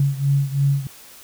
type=beating tone pair; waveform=sine; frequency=138.6 / 141.6 Hz; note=C#3 / C#3; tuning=0 / +37 cents; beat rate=3 Hz; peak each=-18 / -21 dBFS; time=0-0.87 s; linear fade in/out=2 ms; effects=white hiss -44 dBFS RMS until 1.23 s